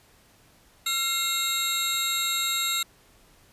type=tone cluster; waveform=25% pulse; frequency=1364 / 2128 / 3790 Hz; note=F6 / C7 / A#7; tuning=-41 / +29 / +28 cents; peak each=-28 / -29 / -22 dBFS; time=0.86-2.83 s; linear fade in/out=5 ms; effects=pink hiss -58 dBFS RMS until 3.52 s + resampled to 32000 Hz